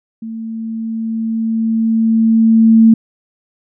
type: tone with level ramp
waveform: sine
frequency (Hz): 224.5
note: A3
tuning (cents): +35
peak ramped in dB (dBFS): -23 to -3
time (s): 0.22-2.94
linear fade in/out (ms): 5
effects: none